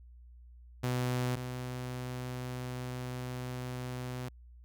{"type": "tone pair in turn", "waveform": "sawtooth", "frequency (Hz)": [125.1, 125.76], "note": ["B2", "B2"], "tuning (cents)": [23, 32], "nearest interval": "unison", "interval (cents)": 9, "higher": "second", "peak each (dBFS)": [-26, -33], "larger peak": "first", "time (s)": [[0.83, 1.36], [1.36, 4.29]], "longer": "second", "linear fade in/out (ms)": 10, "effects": ["added 60 Hz sine -51 dBFS peak until 4.64 s"]}